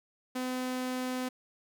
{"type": "tone", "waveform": "sawtooth", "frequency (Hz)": 254.3, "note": "C4", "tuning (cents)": -49, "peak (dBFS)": -28, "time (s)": [0.35, 1.29], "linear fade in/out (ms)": 10, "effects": []}